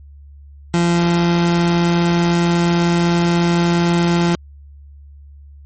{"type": "tone", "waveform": "30% pulse", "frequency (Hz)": 171.8, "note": "F3", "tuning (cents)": -28, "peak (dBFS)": -10, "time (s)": [0.74, 4.35], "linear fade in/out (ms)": 0, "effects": ["added 71 Hz sine -37 dBFS peak until 5.65 s", "MP3 32 kbps"]}